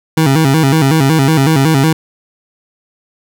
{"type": "tone with vibrato", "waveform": "25% pulse", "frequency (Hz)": 147.2, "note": "D3", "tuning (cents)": 4, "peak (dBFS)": -4, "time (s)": [0.17, 1.93], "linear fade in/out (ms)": 5, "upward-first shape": "square", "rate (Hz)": 5.4, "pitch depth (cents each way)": 140, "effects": []}